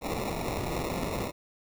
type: noise with sample-and-hold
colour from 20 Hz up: white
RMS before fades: -32 dBFS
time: 0.01-1.32 s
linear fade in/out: 50 ms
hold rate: 1575 Hz
effects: none